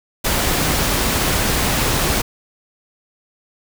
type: noise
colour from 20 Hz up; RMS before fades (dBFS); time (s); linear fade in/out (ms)
pink; -18; 0.24-2.22; 10
effects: none